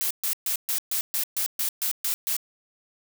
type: noise bursts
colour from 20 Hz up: blue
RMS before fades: -26 dBFS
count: 11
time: 0.01-2.366 s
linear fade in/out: 0 ms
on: 96 ms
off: 130 ms
effects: none